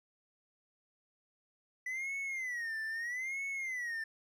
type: tone with vibrato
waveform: triangle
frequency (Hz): 1975.5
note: B6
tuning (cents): 0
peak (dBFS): -34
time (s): 1.86-4.04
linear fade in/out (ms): 5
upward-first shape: sine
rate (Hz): 0.78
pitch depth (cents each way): 190
effects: none